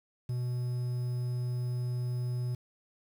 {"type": "tone with quantisation", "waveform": "triangle", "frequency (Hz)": 123.47, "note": "B2", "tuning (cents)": 0, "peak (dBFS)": -28, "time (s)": [0.29, 2.55], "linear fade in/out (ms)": 5, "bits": 9, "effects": []}